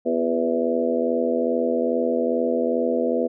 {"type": "harmonic tone with a mistuned harmonic", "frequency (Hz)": 82.41, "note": "E2", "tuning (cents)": 0, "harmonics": [3, 4, 5, 6, 7, 8], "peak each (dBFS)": [-25, -28, -28, -23, -31, -28], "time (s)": [0.05, 3.28], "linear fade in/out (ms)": 20, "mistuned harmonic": 4, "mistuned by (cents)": 44, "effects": []}